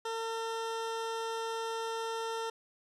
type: tone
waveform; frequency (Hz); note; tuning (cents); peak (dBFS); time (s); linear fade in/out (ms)
20% pulse; 453; A#4; -50; -29; 0.05-2.5; 5
effects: low-pass 8000 Hz 12 dB/octave + 11-bit